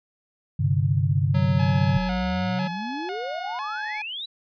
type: chord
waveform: sine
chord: G suspended fourth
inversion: none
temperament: equal with one note detuned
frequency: 98 / 131.49 / 146.83 Hz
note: G2 / C3 / D3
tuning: 0 / +9 / 0 cents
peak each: -23 dBFS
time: 0.59-1.98 s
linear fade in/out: 10 ms
type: tone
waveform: square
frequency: 185 Hz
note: F#3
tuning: in tune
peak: -25 dBFS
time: 1.34-2.68 s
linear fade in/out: 10 ms
type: tone with vibrato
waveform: sawtooth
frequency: 784 Hz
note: G5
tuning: in tune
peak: -27 dBFS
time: 1.59-4.02 s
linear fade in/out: 5 ms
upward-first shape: square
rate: 1 Hz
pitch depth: 140 cents each way
type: exponential sweep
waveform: sine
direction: up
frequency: 36 to 4007 Hz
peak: -30 dBFS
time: 1.94-4.26 s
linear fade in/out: 10 ms
effects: resampled to 11025 Hz